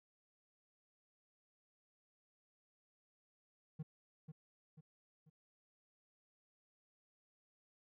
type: tone with echo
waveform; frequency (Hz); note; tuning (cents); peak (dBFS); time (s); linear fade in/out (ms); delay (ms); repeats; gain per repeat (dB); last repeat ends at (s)
triangle; 155.56; D#3; 0; -39; 3.79-3.83; 10; 490; 3; -7; 5.3
effects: none